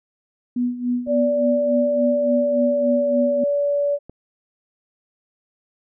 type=tone with tremolo; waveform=sine; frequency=245.3 Hz; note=B3; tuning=12 cents flat; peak=-17 dBFS; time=0.56-3.44 s; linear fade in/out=5 ms; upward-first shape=sine; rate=3.5 Hz; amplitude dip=75%
type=tone with pitch glide; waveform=sine; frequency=582 to 574 Hz; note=D5 to D5; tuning=-16 to -40 cents; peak=-17 dBFS; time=1.06-3.99 s; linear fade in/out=50 ms; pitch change=-24 cents; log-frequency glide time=2.07-3.21 s
type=clicks; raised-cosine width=2 ms; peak=-30 / -25 dBFS; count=2; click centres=1.072 / 4.096 s
effects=none